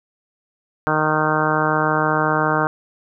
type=harmonic tone; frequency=154.5 Hz; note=D#3; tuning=12 cents flat; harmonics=1 / 2 / 3 / 4 / 5 / 6 / 7 / 8 / 9 / 10; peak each=-25 / -25 / -25 / -25 / -25 / -25 / -25 / -25 / -25 / -25 dBFS; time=0.87-2.67 s; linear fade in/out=0 ms; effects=none